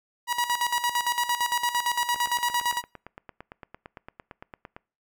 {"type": "tone with tremolo", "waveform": "sawtooth", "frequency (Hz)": 964, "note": "B5", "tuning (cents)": -42, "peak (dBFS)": -18, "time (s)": [0.27, 2.82], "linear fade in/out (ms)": 50, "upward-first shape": "square", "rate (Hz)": 8.8, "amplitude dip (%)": 70}
{"type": "click train", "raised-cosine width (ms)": 0.5, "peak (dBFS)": -25, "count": 24, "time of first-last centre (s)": [2.16, 4.765], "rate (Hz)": 8.83}
{"effects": ["noise-tail reverb RT60 0.4 s tail -25 dB re dry"]}